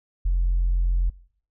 sine tone, 43.78 Hz, F1, 5 cents sharp, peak -17 dBFS, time 0.25-1.1 s, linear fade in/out 10 ms, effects noise-tail reverb RT60 0.6 s tail -22 dB re dry + tanh soft clip ceiling -15 dBFS

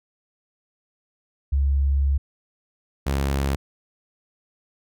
sine / sawtooth tone pair in turn, 69.3 / 68.82 Hz, C#2 / C#2, 0 / -12 cents, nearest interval unison, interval 12 cents, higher first, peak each -17 dBFS, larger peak neither, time 1.52-2.18 / 3.06-3.56 s, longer first, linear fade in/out 10 ms, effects none

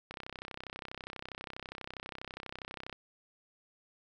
click train, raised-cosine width 0.3 ms, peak -25 dBFS, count 92, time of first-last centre 0.11-2.927 s, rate 32.3 Hz, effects none

